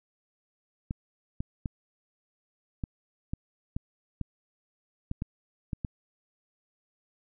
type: clicks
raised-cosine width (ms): 5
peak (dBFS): -19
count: 11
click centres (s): 0.909 / 1.405 / 1.658 / 2.838 / 3.335 / 3.765 / 4.213 / 5.114 / 5.221 / 5.732 / 5.848
effects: none